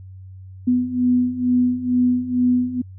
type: beating tone pair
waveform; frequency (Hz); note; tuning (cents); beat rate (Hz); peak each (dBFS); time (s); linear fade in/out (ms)
sine; 246.9 / 249.1; B3 / B3; 0 / +15; 2.2; -21 / -17; 0.67-2.82; 10
effects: added 94 Hz sine -36 dBFS peak until 2.98 s

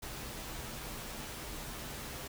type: noise with comb filter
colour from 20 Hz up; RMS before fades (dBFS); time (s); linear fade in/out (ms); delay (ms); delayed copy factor
pink; -43; 0.02-2.28; 10; 11; -0.5
effects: none

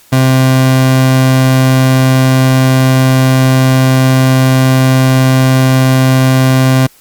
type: tone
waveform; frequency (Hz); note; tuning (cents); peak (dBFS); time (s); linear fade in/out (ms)
30% pulse; 130.81; C3; 0; -3; 0.12-6.87; 10
effects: white hiss -44 dBFS RMS until 7 s + Opus 48 kbps

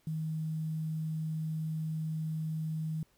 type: tone with quantisation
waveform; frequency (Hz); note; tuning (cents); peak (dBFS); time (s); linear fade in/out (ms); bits
sine; 157.8; D#3; +25; -32; 0.07-3.03; 2; 10
effects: pink hiss -70 dBFS RMS until 3.17 s

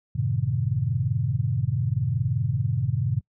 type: chord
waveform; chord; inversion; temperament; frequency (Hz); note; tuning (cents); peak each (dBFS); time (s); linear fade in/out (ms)
sine; F# diminished seventh; none; equal; 92.5 / 110 / 130.81 / 155.56; F#2 / A2 / C3 / Eb3; 0 / 0 / 0 / 0; -31 / -26 / -25 / -31; 0.15-3.21; 10
effects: noise-tail reverb RT60 0.1 s tail -26 dB re dry

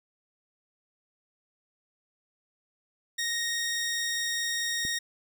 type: tone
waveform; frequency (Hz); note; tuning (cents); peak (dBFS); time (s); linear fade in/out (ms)
15% pulse; 1864.7; A#6; 0; -22; 3.18-4.99; 10
type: click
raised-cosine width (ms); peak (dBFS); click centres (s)
3; -27; 4.851
effects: none

